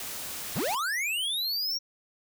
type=noise; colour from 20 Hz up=white; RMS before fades=-37 dBFS; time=0-0.75 s; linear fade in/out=2 ms
type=linear sweep; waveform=square; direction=up; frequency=59.7 to 5660 Hz; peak=-28 dBFS; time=0.55-1.79 s; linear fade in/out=20 ms
effects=none